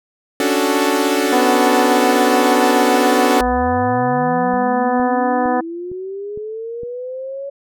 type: chord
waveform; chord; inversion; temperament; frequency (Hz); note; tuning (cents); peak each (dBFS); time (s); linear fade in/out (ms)
sawtooth; D major seventh; third; equal; 277.2 / 293.7 / 370 / 440; C#4 / D4 / F#4 / A4; 0 / 0 / 0 / 0; -16; 0.4-3.41; 2
type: harmonic tone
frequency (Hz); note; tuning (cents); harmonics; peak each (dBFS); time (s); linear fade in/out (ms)
249; B3; +14; 1 / 2 / 3 / 4 / 5 / 6 / 7; -20 / -20 / -18 / -24 / -29 / -33 / -29; 1.32-5.61; 10
type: linear sweep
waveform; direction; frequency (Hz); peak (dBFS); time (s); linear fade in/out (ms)
sine; up; 49 to 561; -24; 3.4-7.5; 10
type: click train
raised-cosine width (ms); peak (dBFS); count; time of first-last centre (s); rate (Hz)
3; -23; 6; 4.54-6.834; 2.18
effects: none